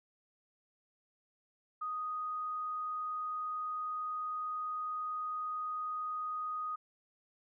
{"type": "tone", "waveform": "sine", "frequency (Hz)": 1244.5, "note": "D#6", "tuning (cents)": 0, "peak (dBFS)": -35, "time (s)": [1.81, 6.76], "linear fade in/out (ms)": 10, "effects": []}